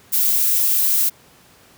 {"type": "noise", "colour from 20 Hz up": "violet", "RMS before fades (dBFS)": -17, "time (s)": [0.12, 1.1], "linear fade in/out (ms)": 20, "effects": ["pink hiss -50 dBFS RMS until 1.77 s", "high-pass 80 Hz 12 dB/octave"]}